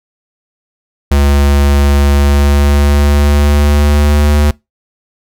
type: tone with pitch glide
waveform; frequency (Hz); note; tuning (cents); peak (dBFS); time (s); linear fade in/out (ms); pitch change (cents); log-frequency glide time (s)
square; 70.9 to 73.87; C#2 to D2; +40 to +11; -7; 1.11-4.51; 5; +71; 2.16-4.37
effects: noise-tail reverb RT60 0.2 s tail -23 dB re dry